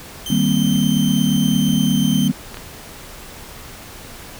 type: tone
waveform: sawtooth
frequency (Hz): 3115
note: G7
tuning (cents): -12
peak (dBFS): -22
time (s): 0.26-2.28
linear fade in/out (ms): 2
type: chord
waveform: sine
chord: C minor seventh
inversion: first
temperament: equal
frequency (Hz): 155.56 / 196 / 233.1 / 261.6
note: Eb3 / G3 / Bb3 / C4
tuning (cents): 0 / 0 / 0 / 0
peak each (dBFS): -20 / -18 / -19 / -21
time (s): 0.3-2.32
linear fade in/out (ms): 5
type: clicks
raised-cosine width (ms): 0.3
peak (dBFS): -16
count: 2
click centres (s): 2.544 / 2.571
effects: pink hiss -37 dBFS RMS until 4.39 s